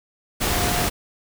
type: tone in noise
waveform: sine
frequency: 710 Hz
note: F5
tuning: 28 cents sharp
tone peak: -28 dBFS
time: 0.48-0.88 s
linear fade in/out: 20 ms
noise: pink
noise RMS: -22 dBFS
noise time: 0.4-0.9 s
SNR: -9 dB
effects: none

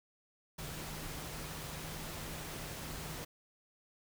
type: tone in noise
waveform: sine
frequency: 155.56 Hz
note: D#3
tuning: in tune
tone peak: -49 dBFS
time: 0.58-3.25 s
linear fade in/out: 10 ms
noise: pink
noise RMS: -44 dBFS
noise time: 0.58-3.25 s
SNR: -8 dB
effects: none

